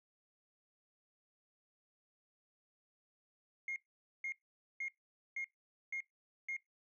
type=tone bursts; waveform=sine; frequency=2139 Hz; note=C7; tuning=38 cents sharp; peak=-36 dBFS; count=6; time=3.68-6.566 s; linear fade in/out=2 ms; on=81 ms; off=480 ms; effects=noise-tail reverb RT60 0.2 s tail -25 dB re dry + tanh soft clip ceiling -34 dBFS